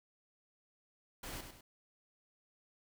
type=noise with echo; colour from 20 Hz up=pink; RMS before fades=-45 dBFS; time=1.23-1.41 s; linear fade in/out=5 ms; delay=100 ms; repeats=2; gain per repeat=-7 dB; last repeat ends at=1.61 s; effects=none